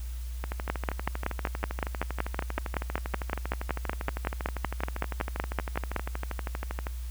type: two click trains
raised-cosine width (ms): 0.5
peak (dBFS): -12 / -18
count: 29 / 82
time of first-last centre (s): 0.7-5.963 / 0.44-6.869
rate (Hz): 5.32 / 12.6
effects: added 60 Hz sine -33 dBFS peak until 7.1 s + white hiss -52 dBFS RMS until 7.1 s